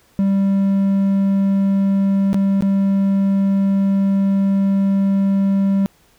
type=tone with dropouts; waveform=triangle; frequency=196 Hz; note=G3; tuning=in tune; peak=-11 dBFS; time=0.19-5.86 s; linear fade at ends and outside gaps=0 ms; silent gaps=2.331-2.344 / 2.608-2.623 s; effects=pink hiss -55 dBFS RMS until 6.18 s